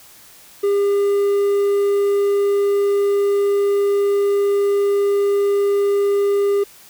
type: tone with quantisation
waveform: triangle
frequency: 402.5 Hz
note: G4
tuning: 46 cents sharp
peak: -12 dBFS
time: 0.63-6.64 s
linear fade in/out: 10 ms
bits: 7
effects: white hiss -45 dBFS RMS until 6.89 s